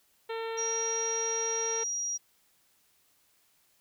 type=harmonic tone; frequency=452.4 Hz; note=A4; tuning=48 cents sharp; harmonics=1 / 2 / 3 / 4 / 5 / 6 / 7 / 8 / 9; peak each=-34 / -40 / -44 / -46 / -48 / -50 / -51 / -52 / -53 dBFS; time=0.29-1.84 s; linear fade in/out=10 ms
type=tone; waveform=sine; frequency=5730 Hz; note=F8; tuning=44 cents sharp; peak=-30 dBFS; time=0.57-2.18 s; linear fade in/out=20 ms
effects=white hiss -68 dBFS RMS until 3.8 s